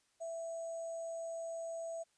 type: tone with sample-and-hold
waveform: sine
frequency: 663 Hz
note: E5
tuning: 10 cents sharp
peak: -39 dBFS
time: 0.2-2.04 s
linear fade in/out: 20 ms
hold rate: 7350 Hz
effects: white hiss -75 dBFS RMS until 2.17 s + resampled to 22050 Hz